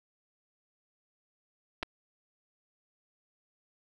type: clicks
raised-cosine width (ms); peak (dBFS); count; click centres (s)
0.3; -18; 2; 1.828 / 1.831
effects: none